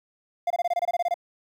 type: tone bursts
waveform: triangle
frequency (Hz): 698.5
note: F5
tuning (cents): 0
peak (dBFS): -19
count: 12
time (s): 0.47-1.142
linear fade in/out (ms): 5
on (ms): 34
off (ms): 24
effects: 9-bit